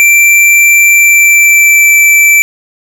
square tone with pitch glide, 2349 to 2329 Hz, D7 to D7, 0 to -15 cents, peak -3 dBFS, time 0-2.42 s, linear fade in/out 0 ms, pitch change -15 cents, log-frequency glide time 0.92-1.95 s, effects none

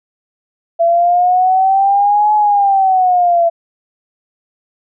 sine exponential two-way sweep, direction up then down, 670 to 850 to 670 Hz, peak -8 dBFS, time 0.79-3.5 s, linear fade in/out 20 ms, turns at 2.34 s, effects none

